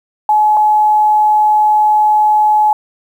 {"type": "tone pair in turn", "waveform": "sine", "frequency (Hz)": [850, 850], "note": ["G#5", "G#5"], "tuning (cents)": [40, 40], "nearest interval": "unison", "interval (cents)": 0, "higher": "neither", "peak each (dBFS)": -7, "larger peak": "neither", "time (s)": [[0.29, 0.57], [0.57, 2.73]], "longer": "second", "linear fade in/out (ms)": 2, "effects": ["7-bit"]}